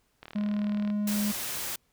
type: click train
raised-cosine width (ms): 0.3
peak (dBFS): -27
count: 27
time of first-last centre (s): 0.23-0.902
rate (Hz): 38.7
type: tone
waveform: triangle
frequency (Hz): 207.7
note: G#3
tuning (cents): 0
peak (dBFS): -24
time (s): 0.35-1.32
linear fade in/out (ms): 10
type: noise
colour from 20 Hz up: white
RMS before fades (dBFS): -34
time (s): 1.07-1.76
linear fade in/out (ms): 5
effects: pink hiss -71 dBFS RMS until 1.92 s